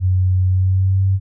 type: tone with pitch glide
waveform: sine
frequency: 92.5 to 96.15 Hz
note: F#2 to G2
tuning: 0 to -33 cents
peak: -12 dBFS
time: 0-1.2 s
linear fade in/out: 50 ms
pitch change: +67 cents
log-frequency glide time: 0.47-1.03 s
effects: none